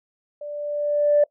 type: tone with level ramp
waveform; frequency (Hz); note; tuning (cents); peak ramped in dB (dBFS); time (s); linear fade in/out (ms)
sine; 587.3; D5; 0; -31 to -11; 0.41-1.24; 5
effects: noise-tail reverb RT60 0.1 s tail -23 dB re dry + tanh soft clip ceiling -8 dBFS